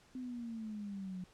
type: exponential sweep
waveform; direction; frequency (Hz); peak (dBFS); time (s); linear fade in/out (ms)
sine; down; 258 to 180; -40; 0.15-1.24; 2
effects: pink hiss -65 dBFS RMS until 1.33 s + low-pass 8000 Hz 12 dB/octave